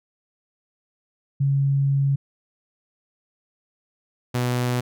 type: tone pair in turn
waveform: sine / sawtooth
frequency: 138.59 / 123.47 Hz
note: C#3 / B2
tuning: 0 / 0 cents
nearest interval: major second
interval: 200 cents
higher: first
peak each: -17 dBFS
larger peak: neither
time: 1.4-2.16 / 4.34-4.81 s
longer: first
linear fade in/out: 10 ms
effects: none